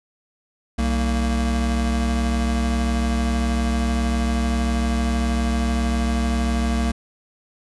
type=tone pair together; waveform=square; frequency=63.89 / 230 Hz; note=C2 / A#3; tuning=-41 / -23 cents; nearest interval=octave + minor seventh; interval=2218 cents; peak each=-21 / -24 dBFS; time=0.78-6.92 s; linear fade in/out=10 ms; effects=resampled to 24000 Hz